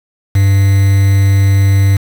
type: tone with quantisation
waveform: triangle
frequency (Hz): 98.5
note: G2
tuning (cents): +9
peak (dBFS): -4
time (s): 0.35-1.97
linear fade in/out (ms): 5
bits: 4
effects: none